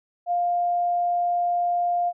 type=tone; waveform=sine; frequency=702 Hz; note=F5; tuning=9 cents sharp; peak=-20 dBFS; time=0.26-2.13 s; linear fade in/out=50 ms; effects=none